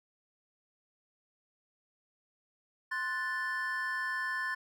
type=chord; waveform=triangle; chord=F# diminished; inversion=second; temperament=equal; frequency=1046.5 / 1480 / 1760 Hz; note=C6 / F#6 / A6; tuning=0 / 0 / 0 cents; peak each=-37 / -38 / -32 dBFS; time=2.91-4.55 s; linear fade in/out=10 ms; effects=none